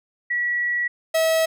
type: tone pair in turn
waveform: sine / 45% pulse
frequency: 1934 / 645.4 Hz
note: B6 / E5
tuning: -37 / -37 cents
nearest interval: octave + perfect fifth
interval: 1900 cents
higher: first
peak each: -20 / -17 dBFS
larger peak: second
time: 0.3-0.88 / 1.14-1.46 s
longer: first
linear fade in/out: 10 ms
effects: none